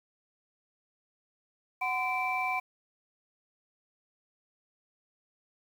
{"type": "tone cluster", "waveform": "sine", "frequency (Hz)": [745, 1024, 2333], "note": ["F#5", "C6", "D7"], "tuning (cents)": [12, -38, -12], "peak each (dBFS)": [-32, -33, -31], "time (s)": [1.81, 2.6], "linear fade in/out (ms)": 10, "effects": ["tanh soft clip ceiling -20 dBFS", "9-bit"]}